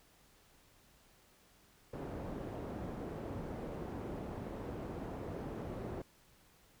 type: low-pass noise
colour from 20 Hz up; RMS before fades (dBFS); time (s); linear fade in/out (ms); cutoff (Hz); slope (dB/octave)
white; -43; 1.93-6.02; 5; 460; 12
effects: pink hiss -66 dBFS RMS until 6.8 s